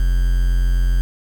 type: tone with quantisation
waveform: triangle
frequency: 43.88 Hz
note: F1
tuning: 9 cents sharp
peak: -11 dBFS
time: 0-1.01 s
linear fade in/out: 0 ms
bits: 6
effects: none